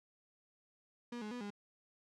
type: tone with pitch steps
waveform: 35% pulse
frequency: 239.9 / 211.5 / 245.2 / 204 Hz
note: A#3 / G#3 / B3 / G#3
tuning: +50 / +32 / -12 / -31 cents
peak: -40 dBFS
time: 1.12-1.504 s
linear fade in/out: 5 ms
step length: 96 ms
effects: low-pass 6000 Hz 12 dB/octave